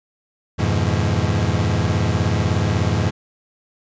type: chord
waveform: 35% pulse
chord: F half-diminished seventh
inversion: none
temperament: equal with one note detuned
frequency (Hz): 87.31 / 103.83 / 123.47 / 159.2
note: F2 / Ab2 / Cb3 / Eb3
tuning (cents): 0 / 0 / 0 / +40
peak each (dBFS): -20 / -19 / -22 / -23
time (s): 0.58-3.11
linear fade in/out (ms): 20
effects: resampled to 16000 Hz